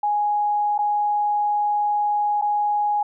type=tone with dropouts; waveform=sine; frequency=830.6 Hz; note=G#5; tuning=in tune; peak=-18 dBFS; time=0.03-3.03 s; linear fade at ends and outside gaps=5 ms; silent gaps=0.78-0.788 / 2.414-2.421 s; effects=none